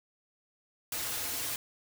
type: noise with comb filter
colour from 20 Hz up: white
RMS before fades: -35 dBFS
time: 0.92-1.56 s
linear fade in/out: 2 ms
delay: 5.2 ms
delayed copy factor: -0.9
effects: none